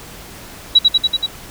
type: tone with echo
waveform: sine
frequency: 3897 Hz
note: B7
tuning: 24 cents flat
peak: -4 dBFS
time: 0.75-0.79 s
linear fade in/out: 10 ms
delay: 95 ms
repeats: 5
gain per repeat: -2 dB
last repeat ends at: 1.265 s
effects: pink hiss -36 dBFS RMS until 1.5 s